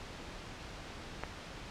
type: click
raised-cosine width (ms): 0.5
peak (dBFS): -21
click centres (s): 1.236
effects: pink hiss -46 dBFS RMS until 1.7 s + low-pass 5000 Hz 12 dB/octave